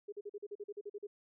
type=tone bursts; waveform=sine; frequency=410.3 Hz; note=G#4; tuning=21 cents flat; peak=-40 dBFS; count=12; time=0.08-1.07 s; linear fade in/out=10 ms; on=44 ms; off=42 ms; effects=none